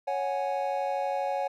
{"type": "chord", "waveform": "triangle", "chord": "C# suspended fourth", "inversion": "none", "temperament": "just", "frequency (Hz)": [554.4, 739.2, 831.5], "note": ["C#5", "F#5", "G#5"], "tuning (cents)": [0, -2, 2], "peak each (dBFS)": [-29, -30, -30], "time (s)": [0.07, 1.48], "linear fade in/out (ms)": 10, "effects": []}